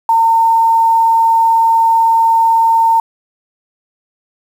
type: tone with quantisation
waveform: sine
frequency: 909 Hz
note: A#5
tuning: 44 cents flat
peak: -7 dBFS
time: 0.09-3 s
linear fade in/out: 2 ms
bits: 6
effects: none